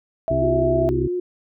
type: tone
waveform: sine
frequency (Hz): 657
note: E5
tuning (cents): -6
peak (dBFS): -19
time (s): 0.28-0.89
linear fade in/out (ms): 0
type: harmonic tone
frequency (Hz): 65.41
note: C2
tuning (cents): 0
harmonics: 1 / 2 / 4 / 5 / 6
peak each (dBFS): -27 / -25 / -29 / -27 / -30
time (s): 0.3-1.08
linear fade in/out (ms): 10
type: tone with vibrato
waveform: sine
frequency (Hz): 357.4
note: F4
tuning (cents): +40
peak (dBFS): -21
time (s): 0.42-1.2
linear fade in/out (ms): 5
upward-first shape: sine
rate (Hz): 8.5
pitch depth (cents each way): 17
effects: none